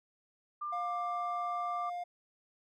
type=tone with pitch glide; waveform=sine; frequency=1193 to 1180.7 Hz; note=D6 to D6; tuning=+27 to +9 cents; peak=-35 dBFS; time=0.61-1.9 s; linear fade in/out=10 ms; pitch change=-18 cents; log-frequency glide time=0.82-0.89 s
type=tone; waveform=triangle; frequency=706 Hz; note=F5; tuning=19 cents sharp; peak=-34 dBFS; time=0.72-2.04 s; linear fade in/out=10 ms
effects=none